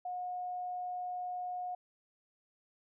sine tone, 723 Hz, F#5, 40 cents flat, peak -36 dBFS, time 0.05-1.75 s, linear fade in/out 5 ms, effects none

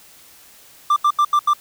triangle tone bursts, 1182 Hz, D6, 11 cents sharp, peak -10 dBFS, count 5, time 0.9-1.535 s, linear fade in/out 5 ms, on 63 ms, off 80 ms, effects white hiss -47 dBFS RMS until 1.6 s

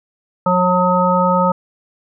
harmonic tone, 181 Hz, F#3, 38 cents flat, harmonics 1 / 3 / 5 / 7, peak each -17 / -17 / -17 / -17 dBFS, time 0.46-1.52 s, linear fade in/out 5 ms, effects none

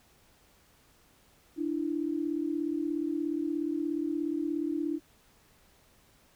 sine tone pair together, 296.3 / 333.2 Hz, D4 / E4, +15 / +19 cents, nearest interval major second, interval 204 cents, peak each -31 / -32 dBFS, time 1.56-5 s, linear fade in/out 50 ms, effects pink hiss -63 dBFS RMS until 6.35 s

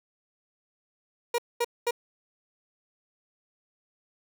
30% pulse tone bursts, 476.1 Hz, A#4, 37 cents sharp, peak -21 dBFS, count 3, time 1.34-1.909 s, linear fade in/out 5 ms, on 43 ms, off 220 ms, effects none

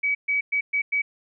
sine tone bursts at uneven times, 2275 Hz, C#7, 44 cents sharp, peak -20 dBFS, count 5, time 0.03-0.15 / 0.28-0.41 / 0.52-0.61 / 0.73-0.82 / 0.92-1.02 s, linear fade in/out 10 ms, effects none

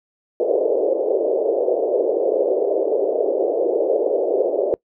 pink band-pass noise, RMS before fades -19 dBFS, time 0.4-4.74 s, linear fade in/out 0 ms, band 380 to 600 Hz, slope 48 dB/octave, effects noise-tail reverb RT60 0.1 s tail -24 dB re dry

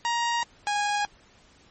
sawtooth tone pair in turn, 941 / 824 Hz, A#5 / G#5, +16 / -14 cents, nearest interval major second, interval 230 cents, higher first, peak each -20 dBFS, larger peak neither, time 0.05-0.43 / 0.67-1.05 s, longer neither, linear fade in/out 0 ms, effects pink hiss -57 dBFS RMS until 1.7 s + MP3 32 kbps

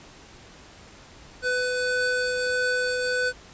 square tone pair together, 500.2 / 1499 Hz, B4 / F#6, +22 / +22 cents, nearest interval octave + perfect fifth, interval 1900 cents, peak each -27 / -26 dBFS, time 1.42-3.33 s, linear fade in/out 50 ms, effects pink hiss -48 dBFS RMS until 3.53 s + resampled to 16000 Hz

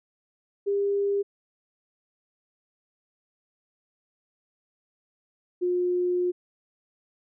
sine tone pair in turn, 401.4 / 357.6 Hz, G4 / F4, +41 / +41 cents, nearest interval major second, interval 200 cents, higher first, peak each -22 dBFS, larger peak neither, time 0.66-1.23 / 5.61-6.32 s, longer second, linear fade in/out 20 ms, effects none

